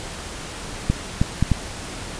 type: clicks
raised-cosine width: 5 ms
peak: -4 dBFS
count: 4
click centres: 0.9 / 1.215 / 1.426 / 1.517 s
effects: pink hiss -33 dBFS RMS until 2.19 s + resampled to 22050 Hz